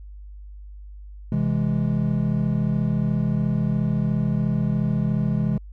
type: chord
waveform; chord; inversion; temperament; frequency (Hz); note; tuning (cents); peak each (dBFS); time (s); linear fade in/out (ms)
triangle; C augmented; none; equal; 130.81 / 164.81 / 207.7; C3 / E3 / G#3; 0 / 0 / 0; -22; 1.32-5.58; 2
effects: added 50 Hz sine -37 dBFS peak until 5.72 s